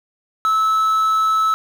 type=tone with quantisation; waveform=triangle; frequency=1304 Hz; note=E6; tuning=19 cents flat; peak=-12 dBFS; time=0.45-1.54 s; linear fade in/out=0 ms; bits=6; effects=none